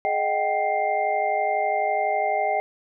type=tone cluster; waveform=sine; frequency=422.6 / 620 / 726 / 778 / 2102 Hz; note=G#4 / D#5 / F#5 / G5 / C7; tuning=+30 / -6 / -33 / -13 / +7 cents; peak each=-31 / -26 / -31 / -23 / -31 dBFS; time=0.05-2.6 s; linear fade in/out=0 ms; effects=none